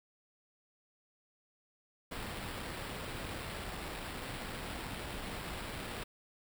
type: noise with sample-and-hold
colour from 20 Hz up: pink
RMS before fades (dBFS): -42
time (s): 2.11-6.04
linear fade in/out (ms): 10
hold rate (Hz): 6300
effects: none